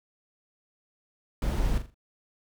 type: noise with echo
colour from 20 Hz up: brown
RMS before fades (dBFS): -27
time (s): 1.42-1.78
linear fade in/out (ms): 2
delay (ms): 41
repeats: 4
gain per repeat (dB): -9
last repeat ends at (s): 1.944
effects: none